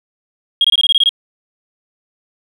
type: tone bursts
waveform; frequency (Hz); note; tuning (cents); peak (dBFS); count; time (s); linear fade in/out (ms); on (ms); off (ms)
triangle; 3265; G#7; -30; -5; 9; 0.61-1.092; 2; 34; 22
effects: tanh soft clip ceiling -6 dBFS